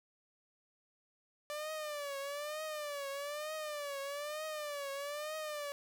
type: tone with vibrato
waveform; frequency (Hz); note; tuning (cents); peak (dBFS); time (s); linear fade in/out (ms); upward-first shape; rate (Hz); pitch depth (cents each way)
sawtooth; 587.3; D5; 0; -35; 1.5-5.72; 0; triangle; 1.1; 120
effects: none